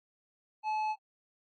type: tone with tanh clipping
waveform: sine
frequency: 861 Hz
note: A5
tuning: 38 cents flat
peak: -31 dBFS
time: 0.63-0.96 s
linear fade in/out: 50 ms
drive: 8 dB
effects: AAC 32 kbps